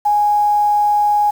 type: tone with quantisation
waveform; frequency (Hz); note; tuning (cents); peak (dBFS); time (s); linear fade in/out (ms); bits
sine; 830.6; G#5; 0; -11; 0.05-1.31; 10; 6
effects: none